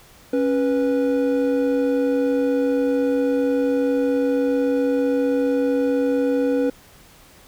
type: tone pair together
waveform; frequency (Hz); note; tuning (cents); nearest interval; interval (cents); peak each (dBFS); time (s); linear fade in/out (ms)
triangle; 275.3 / 490.9; C#4 / B4; -12 / -10; minor seventh; 1002; -18; 0.33-6.7; 5
effects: pink hiss -49 dBFS RMS until 7.47 s